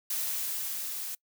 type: noise with level ramp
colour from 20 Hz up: blue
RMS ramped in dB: -31 to -37 dBFS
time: 0.1-1.15 s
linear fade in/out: 5 ms
effects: noise-tail reverb RT60 0.1 s tail -24 dB re dry